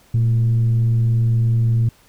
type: tone with frequency modulation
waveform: sine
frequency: 115.7 Hz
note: A#2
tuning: 13 cents flat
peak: -12 dBFS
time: 0.14-1.89 s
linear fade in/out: 5 ms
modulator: 103 Hz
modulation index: 0.23
effects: tanh soft clip ceiling -10 dBFS + pink hiss -53 dBFS RMS until 2.08 s